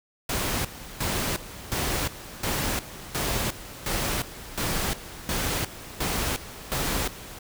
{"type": "noise with tremolo", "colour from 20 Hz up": "pink", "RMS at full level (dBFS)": -27, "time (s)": [0.29, 7.39], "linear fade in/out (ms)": 5, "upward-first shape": "square", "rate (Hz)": 1.4, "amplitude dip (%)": 80, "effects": []}